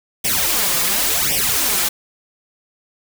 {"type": "noise with flanger", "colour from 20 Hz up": "white", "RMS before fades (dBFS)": -18, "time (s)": [0.24, 1.89], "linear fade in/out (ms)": 10, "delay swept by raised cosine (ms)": [0.35, 5.85], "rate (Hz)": 0.91, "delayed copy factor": 0.95, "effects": []}